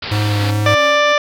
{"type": "low-pass noise", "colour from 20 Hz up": "white", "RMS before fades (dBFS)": -26, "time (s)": [0.02, 0.51], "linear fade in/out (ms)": 5, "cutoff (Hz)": 4900, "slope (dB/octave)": 96}
{"type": "tone with vibrato", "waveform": "square", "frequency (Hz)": 103.83, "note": "G#2", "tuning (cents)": 0, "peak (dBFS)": -15, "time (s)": [0.11, 0.75], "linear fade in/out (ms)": 10, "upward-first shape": "sine", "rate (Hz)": 2.4, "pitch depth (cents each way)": 21}
{"type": "tone with tremolo", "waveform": "sawtooth", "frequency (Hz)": 277.2, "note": "C#4", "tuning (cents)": 0, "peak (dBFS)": -22, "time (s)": [0.39, 1.13], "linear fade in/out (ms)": 10, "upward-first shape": "triangle", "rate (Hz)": 2.7, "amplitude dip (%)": 80}
{"type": "harmonic tone", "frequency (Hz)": 590, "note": "D5", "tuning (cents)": 8, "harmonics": [1, 2, 3, 4, 5, 6, 7, 8, 9, 10], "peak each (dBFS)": [-14, -16, -18, -20, -26, -23, -35, -37, -32, -33], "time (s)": [0.66, 1.18], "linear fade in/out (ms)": 2}
{"effects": []}